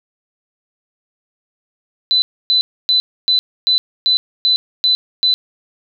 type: tone bursts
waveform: sine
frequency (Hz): 4008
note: B7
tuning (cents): +25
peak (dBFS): -10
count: 9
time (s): 2.11-5.34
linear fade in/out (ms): 0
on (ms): 110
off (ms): 280
effects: none